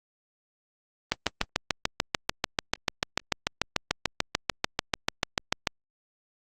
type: click train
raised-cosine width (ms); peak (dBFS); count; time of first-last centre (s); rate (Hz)
0.2; -5; 32; 1.12-5.672; 6.81
effects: Opus 24 kbps